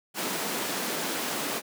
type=high-pass noise; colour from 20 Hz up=pink; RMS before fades=-31 dBFS; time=0.14-1.62 s; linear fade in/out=50 ms; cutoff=200 Hz; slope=24 dB/octave; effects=none